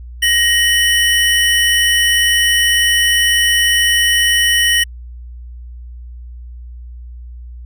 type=tone pair together; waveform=square; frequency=1881.7 / 2987 Hz; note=A#6 / F#7; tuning=+16 / +16 cents; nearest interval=minor sixth; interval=800 cents; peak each=-14 dBFS; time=0.22-4.84 s; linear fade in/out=10 ms; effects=added 60 Hz sine -29 dBFS peak until 7.65 s